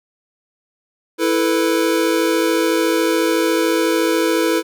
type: chord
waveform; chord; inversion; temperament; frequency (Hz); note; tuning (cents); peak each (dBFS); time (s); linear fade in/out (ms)
square; E suspended fourth; none; equal; 329.6 / 440 / 493.9; E4 / A4 / B4; 0 / 0 / 0; -18 / -21 / -21; 1.18-4.63; 50
effects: none